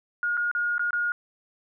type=tone with dropouts; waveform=sine; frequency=1431 Hz; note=F6; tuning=42 cents sharp; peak=-23 dBFS; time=0.23-1.12 s; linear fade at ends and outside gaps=1 ms; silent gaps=0.37-0.375 / 0.514-0.55 / 0.781-0.794 / 0.907-0.931 s; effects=none